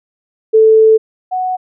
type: tone pair in turn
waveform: sine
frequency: 440 / 740 Hz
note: A4 / F#5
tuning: 0 / 0 cents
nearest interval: major sixth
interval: 900 cents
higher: second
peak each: -4 / -14 dBFS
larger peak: first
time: 0.53-0.98 / 1.31-1.57 s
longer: first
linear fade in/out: 20 ms
effects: none